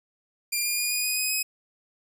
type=tone with pitch steps; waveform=10% pulse; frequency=2396 / 2418 / 2441 / 2463 / 2486 / 2509 / 2533 Hz; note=D7 / D7 / D#7 / D#7 / D#7 / D#7 / D#7; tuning=+34 / +50 / -34 / -18 / -2 / +14 / +30 cents; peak=-16 dBFS; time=0.52-1.43 s; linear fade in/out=10 ms; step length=130 ms; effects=none